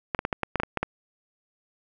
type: clicks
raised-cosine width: 0.5 ms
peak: -10 dBFS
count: 10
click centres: 0.148 / 0.191 / 0.251 / 0.328 / 0.433 / 0.557 / 0.6 / 0.634 / 0.773 / 0.83 s
effects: none